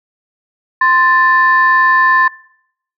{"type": "tone pair together", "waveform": "sine", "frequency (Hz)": [1042.9, 1765], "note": ["C6", "A6"], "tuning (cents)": [-6, 5], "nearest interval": "major sixth", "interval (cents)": 911, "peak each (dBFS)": -10, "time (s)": [0.81, 2.28], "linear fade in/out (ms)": 5, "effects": ["noise-tail reverb RT60 0.7 s tail -22 dB re dry", "tanh soft clip ceiling 0 dBFS"]}